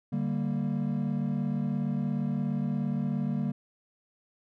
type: chord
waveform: triangle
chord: G minor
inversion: second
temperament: equal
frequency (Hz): 146.83 / 196 / 233.1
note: D3 / G3 / Bb3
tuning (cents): 0 / 0 / 0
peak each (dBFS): -29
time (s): 0.12-3.52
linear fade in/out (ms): 10
effects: tanh soft clip ceiling -18 dBFS